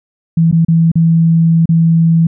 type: tone with dropouts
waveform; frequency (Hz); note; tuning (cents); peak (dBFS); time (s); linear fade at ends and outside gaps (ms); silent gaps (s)
sine; 164.81; E3; 0; -6; 0.37-2.27; 5; 0.514-0.525 / 0.649-0.683 / 0.917-0.955 / 1.657-1.69
effects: none